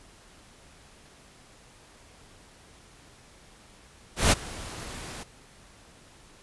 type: noise with ADSR envelope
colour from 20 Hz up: pink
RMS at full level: -18 dBFS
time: 4.16-5.24 s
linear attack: 160 ms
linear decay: 23 ms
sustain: -21 dB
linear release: 17 ms
effects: pink hiss -54 dBFS RMS until 6.42 s + resampled to 24000 Hz